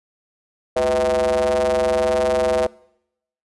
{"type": "ring-modulated tone", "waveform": "square", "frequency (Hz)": 69.9, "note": "C#2", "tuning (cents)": 15, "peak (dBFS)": -14, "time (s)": [0.76, 2.67], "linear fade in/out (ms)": 5, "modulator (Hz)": 570, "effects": ["noise-tail reverb RT60 0.8 s tail -24 dB re dry", "resampled to 24000 Hz"]}